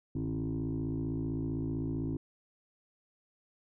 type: tone with frequency modulation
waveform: sine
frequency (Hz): 205.4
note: G#3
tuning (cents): -19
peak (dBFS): -30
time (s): 0.15-2.17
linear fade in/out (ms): 5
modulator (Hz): 55.6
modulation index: 2.4
effects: tanh soft clip ceiling -28 dBFS